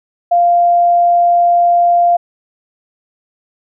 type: tone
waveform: sine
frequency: 696 Hz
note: F5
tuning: 6 cents flat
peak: -7 dBFS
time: 0.31-2.17 s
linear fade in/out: 10 ms
effects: none